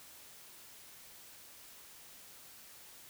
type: silence
effects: white hiss -55 dBFS RMS until 3.09 s